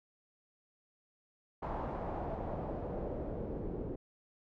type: noise with low-pass filter sweep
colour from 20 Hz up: pink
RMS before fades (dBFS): -39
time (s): 1.62-3.96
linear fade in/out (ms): 10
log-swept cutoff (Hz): 940 to 400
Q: 2.1
effects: none